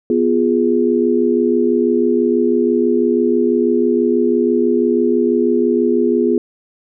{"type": "chord", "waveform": "sine", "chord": "F diminished", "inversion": "second", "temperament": "equal", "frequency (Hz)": [246.9, 349.2, 415.3], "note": ["Cb4", "F4", "Ab4"], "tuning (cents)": [0, 0, 0], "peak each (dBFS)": -16, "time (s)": [0.1, 6.38], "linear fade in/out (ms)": 2, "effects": []}